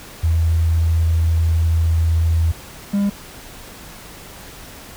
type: tone pair in turn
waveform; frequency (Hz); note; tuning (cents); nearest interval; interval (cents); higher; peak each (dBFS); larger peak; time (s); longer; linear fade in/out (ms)
sine / triangle; 82.1 / 201.2; E2 / G3; -6 / +45; octave + major third; 1551; second; -13; neither; 0.23-2.52 / 2.93-3.1; first; 10
effects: pink hiss -38 dBFS RMS until 4.96 s